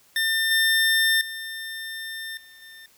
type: tone with level steps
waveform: 25% pulse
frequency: 1800 Hz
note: A6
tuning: 39 cents sharp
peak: -17 / -14 / -28 / -43 / -39 dBFS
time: 0.16-2.86 s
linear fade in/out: 2 ms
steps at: 0.51 / 1.21 / 2.37 / 2.62 s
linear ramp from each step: 2 ms
effects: white hiss -58 dBFS RMS until 2.97 s